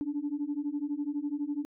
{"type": "beating tone pair", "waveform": "sine", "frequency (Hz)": [284.1, 296.1], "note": ["C#4", "D4"], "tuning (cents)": [43, 14], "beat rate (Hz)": 12, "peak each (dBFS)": [-33, -32], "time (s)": [0.01, 1.65], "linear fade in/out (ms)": 0, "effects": ["tanh soft clip ceiling -24 dBFS"]}